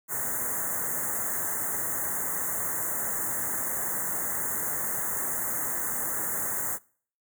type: band-stop noise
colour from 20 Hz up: white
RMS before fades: -30 dBFS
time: 0.08-6.79 s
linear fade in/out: 50 ms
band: 2000 to 6500 Hz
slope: 96 dB/octave
effects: noise-tail reverb RT60 0.5 s tail -24 dB re dry + high-pass 80 Hz 12 dB/octave